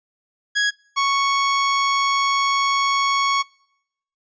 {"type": "tone pair in turn", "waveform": "sawtooth", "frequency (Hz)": [1661.2, 1108.7], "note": ["G#6", "C#6"], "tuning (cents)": [0, 0], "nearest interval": "perfect fifth", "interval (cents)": 700, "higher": "first", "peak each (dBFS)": -13, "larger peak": "neither", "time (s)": [[0.55, 0.71], [0.96, 3.43]], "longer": "second", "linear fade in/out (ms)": 20, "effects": ["noise-tail reverb RT60 0.8 s tail -26 dB re dry", "resampled to 16000 Hz"]}